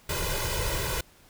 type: noise with comb filter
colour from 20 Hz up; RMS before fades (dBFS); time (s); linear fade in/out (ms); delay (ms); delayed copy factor
pink; -29; 0.09-1.01; 5; 2; +0.95
effects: pink hiss -57 dBFS RMS until 1.29 s